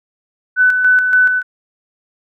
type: tone with tremolo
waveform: sine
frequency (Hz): 1500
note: F#6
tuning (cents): +23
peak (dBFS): -7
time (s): 0.56-1.43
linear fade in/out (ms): 50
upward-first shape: square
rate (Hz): 3.5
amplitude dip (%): 45
effects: none